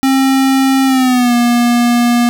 square tone with pitch glide, 267.3 to 239.5 Hz, C4 to A#3, +37 to +47 cents, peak -9 dBFS, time 0.03-2.29 s, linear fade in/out 0 ms, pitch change -190 cents, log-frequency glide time 0.86-1.34 s, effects none

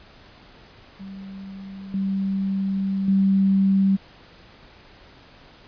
sine tone with level steps, 194.1 Hz, G3, 17 cents flat, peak -34 / -21 / -15 dBFS, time 0.99-3.97 s, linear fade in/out 20 ms, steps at 1.94 / 3.08 s, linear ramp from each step 2 ms, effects pink hiss -49 dBFS RMS until 5.67 s + resampled to 11025 Hz

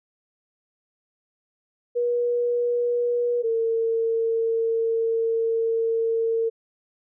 sine tone pair in turn, 481.6 / 454.6 Hz, B4 / A#4, -44 / -43 cents, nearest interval minor second, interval 99 cents, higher first, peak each -20 dBFS, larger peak neither, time 1.95-3.43 / 3.43-6.5 s, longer second, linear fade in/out 20 ms, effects none

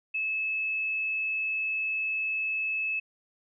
sine tone, 2600 Hz, E7, 24 cents flat, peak -27 dBFS, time 0.14-3 s, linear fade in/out 10 ms, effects none

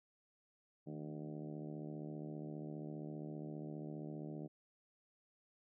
harmonic tone with a mistuned harmonic, 75 Hz, D2, 37 cents sharp, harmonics 2 / 3 / 4 / 5 / 6 / 7 / 8 / 9 / 10, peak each -47 / -52 / -49 / -53 / -58 / -62 / -57 / -63 / -65 dBFS, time 0.86-4.48 s, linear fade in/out 20 ms, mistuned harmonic 2, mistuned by +67 cents, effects none

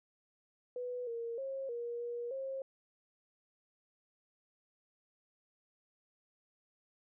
sine tone with pitch steps, 494.2 / 464.9 / 539 / 474.1 / 477.1 / 536 Hz, B4 / A#4 / C#5 / A#4 / A#4 / C5, +1 / -5 / -49 / +29 / +40 / +42 cents, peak -37 dBFS, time 0.76-2.62 s, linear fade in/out 2 ms, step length 310 ms, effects none

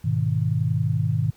sine chord, G# minor, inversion none, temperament just, 103.83 / 124.59 / 155.74 Hz, G#2 / B2 / D#3, 0 / +16 / +2 cents, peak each -24 dBFS, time 0.04-1.31 s, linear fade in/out 10 ms, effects pink hiss -57 dBFS RMS until 1.36 s

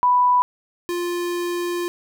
sine / square tone pair in turn, 989 / 349.7 Hz, B5 / F4, +2 / +2 cents, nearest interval octave + tritone, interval 1800 cents, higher first, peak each -13 / -23 dBFS, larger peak first, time 0.03-0.42 / 0.89-1.88 s, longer second, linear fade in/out 0 ms, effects none

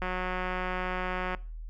click train, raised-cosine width 0.5 ms, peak -18 dBFS, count 244, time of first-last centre 0.02-1.348 s, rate 183 Hz, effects noise-tail reverb RT60 0.4 s tail -22 dB re dry + added 40 Hz sine -37 dBFS peak until 1.69 s

